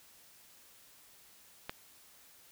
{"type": "click", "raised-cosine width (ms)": 0.3, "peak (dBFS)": -21, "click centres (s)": 1.695, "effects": ["white hiss -60 dBFS RMS until 2.51 s"]}